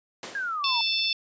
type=noise with exponential decay; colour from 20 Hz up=pink; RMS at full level=-34 dBFS; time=0.23-0.74 s; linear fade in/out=1 ms; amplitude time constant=110 ms
type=exponential sweep; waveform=sine; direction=down; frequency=1661.2 to 903 Hz; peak=-27 dBFS; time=0.35-0.81 s; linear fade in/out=2 ms
type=harmonic tone; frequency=883 Hz; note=A5; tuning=6 cents sharp; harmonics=3 / 4 / 5 / 6; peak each=-29 / -27 / -32 / -29 dBFS; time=0.64-1.13 s; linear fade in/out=2 ms
effects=high-pass 300 Hz 12 dB/octave + resampled to 16000 Hz